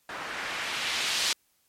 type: noise with low-pass filter sweep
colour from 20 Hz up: blue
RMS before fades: -31 dBFS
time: 0.09-1.33 s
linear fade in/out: 2 ms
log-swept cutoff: 1200 to 4500 Hz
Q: 1.1
effects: white hiss -69 dBFS RMS until 1.68 s + MP3 64 kbps